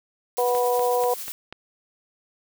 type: noise with tremolo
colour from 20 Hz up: blue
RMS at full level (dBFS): -33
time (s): 0.37-1.32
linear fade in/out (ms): 0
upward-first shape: sine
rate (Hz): 11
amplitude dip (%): 35
type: harmonic tone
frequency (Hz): 245.2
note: B3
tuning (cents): -12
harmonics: 2 / 3 / 4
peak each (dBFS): -21 / -25 / -27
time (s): 0.38-1.14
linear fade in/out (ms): 5
type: click train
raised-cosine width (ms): 0.3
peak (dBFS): -20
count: 5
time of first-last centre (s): 0.55-1.526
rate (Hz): 4.1
effects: none